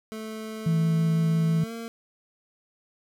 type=tone with pitch glide; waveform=25% pulse; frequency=218.8 to 229.4 Hz; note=A3 to A#3; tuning=-9 to -28 cents; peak=-30 dBFS; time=0.12-1.88 s; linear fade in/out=0 ms; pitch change=+81 cents; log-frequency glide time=1.59-1.72 s
type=tone with vibrato; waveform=sine; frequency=162.8 Hz; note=E3; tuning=21 cents flat; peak=-20 dBFS; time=0.66-1.64 s; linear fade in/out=5 ms; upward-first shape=sine; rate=6 Hz; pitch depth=10 cents each way
effects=none

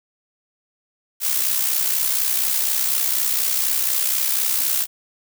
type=noise with amplitude modulation; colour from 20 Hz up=blue; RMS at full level=-18 dBFS; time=1.2-4.87 s; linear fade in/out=50 ms; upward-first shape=sine; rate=64.1 Hz; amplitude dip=55%; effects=none

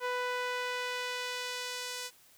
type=tone with band-pass filter sweep; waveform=sawtooth; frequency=496.2 Hz; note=B4; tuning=8 cents sharp; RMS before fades=-36 dBFS; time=0-2.11 s; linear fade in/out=50 ms; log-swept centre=1200 to 6400 Hz; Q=0.72; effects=white hiss -61 dBFS RMS until 2.37 s

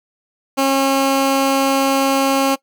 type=tone; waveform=15% pulse; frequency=271.5 Hz; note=C#4; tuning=36 cents flat; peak=-7 dBFS; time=0.57-2.56 s; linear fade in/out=20 ms; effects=noise-tail reverb RT60 0.1 s tail -21 dB re dry

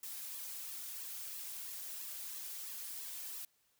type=noise with flanger; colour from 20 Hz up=blue; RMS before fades=-45 dBFS; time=0.03-3.45 s; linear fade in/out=2 ms; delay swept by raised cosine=1.3 to 4 ms; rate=3 Hz; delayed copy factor=-0.9; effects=white hiss -75 dBFS RMS until 3.79 s

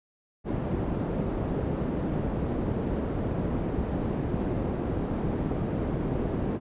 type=low-pass noise; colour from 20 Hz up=white; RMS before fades=-29 dBFS; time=0.44-6.6 s; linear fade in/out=50 ms; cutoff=330 Hz; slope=12 dB/octave; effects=resampled to 8000 Hz

